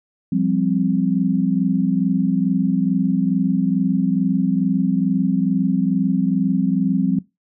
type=chord; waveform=sine; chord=F suspended second; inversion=none; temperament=equal with one note detuned; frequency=174.61 / 196.91 / 261.6 Hz; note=F3 / G3 / C4; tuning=0 / +8 / 0 cents; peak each=-20 dBFS; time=0.32-7.19 s; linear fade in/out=5 ms; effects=noise-tail reverb RT60 0.2 s tail -19 dB re dry